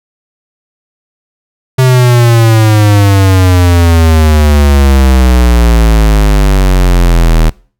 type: exponential sweep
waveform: square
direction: down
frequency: 130.81 to 39.52 Hz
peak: -4 dBFS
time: 1.78-7.5 s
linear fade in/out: 10 ms
effects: noise-tail reverb RT60 0.4 s tail -23 dB re dry